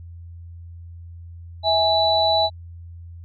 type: tone cluster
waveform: sine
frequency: 650 / 831 / 3961 Hz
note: E5 / G#5 / B7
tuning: -24 / +1 / +4 cents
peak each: -20 dBFS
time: 1.63-2.5 s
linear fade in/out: 50 ms
effects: added 85 Hz sine -36 dBFS peak until 3.24 s